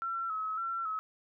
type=tone with vibrato; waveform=sine; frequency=1318.5 Hz; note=E6; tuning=in tune; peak=-32 dBFS; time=0.02-0.99 s; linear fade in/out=0 ms; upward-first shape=square; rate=1.8 Hz; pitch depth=45 cents each way; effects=none